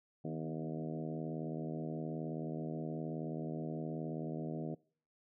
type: harmonic tone with a mistuned harmonic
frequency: 78.9 Hz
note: D#2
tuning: 25 cents sharp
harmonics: 2 / 3 / 4 / 5 / 6 / 7 / 8 / 9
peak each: -41 / -44 / -45 / -48 / -50 / -52 / -50 / -54 dBFS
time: 0.24-4.75 s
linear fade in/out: 10 ms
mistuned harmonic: 3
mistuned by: +44 cents
effects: noise-tail reverb RT60 0.5 s tail -24 dB re dry